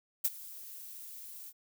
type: noise with ADSR envelope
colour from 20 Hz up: violet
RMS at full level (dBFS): -27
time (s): 0.24-1.53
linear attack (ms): 12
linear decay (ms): 37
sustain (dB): -20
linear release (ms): 46
effects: none